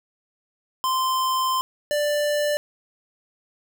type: tone pair in turn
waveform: square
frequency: 1039 / 589.6 Hz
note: C6 / D5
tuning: -12 / +7 cents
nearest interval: minor seventh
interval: 981 cents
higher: first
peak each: -21 dBFS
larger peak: neither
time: 0.84-1.61 / 1.91-2.57 s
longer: first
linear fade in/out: 0 ms
effects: none